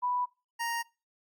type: tone pair in turn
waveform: sine / 25% pulse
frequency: 987.8 / 933.1 Hz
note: B5 / A#5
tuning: 0 / +1 cents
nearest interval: minor second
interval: 99 cents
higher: first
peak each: -27 dBFS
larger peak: neither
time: 0.02-0.26 / 0.59-0.83 s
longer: neither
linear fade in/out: 20 ms
effects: noise-tail reverb RT60 0.3 s tail -23 dB re dry + Opus 48 kbps